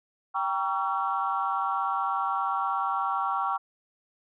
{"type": "chord", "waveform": "sine", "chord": "G diminished seventh", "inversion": "none", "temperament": "just", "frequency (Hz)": [784, 940.8, 1128.9, 1354.7], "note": ["G5", "Bb5", "Db6", "Fb6"], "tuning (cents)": [0, 16, 31, 47], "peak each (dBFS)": [-30, -32, -29, -31], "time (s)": [0.34, 3.58], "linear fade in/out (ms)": 20, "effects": ["tanh soft clip ceiling -15 dBFS"]}